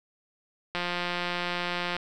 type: click train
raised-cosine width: 0.3 ms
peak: -14 dBFS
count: 215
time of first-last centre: 0.75-1.966 s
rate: 176 Hz
effects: none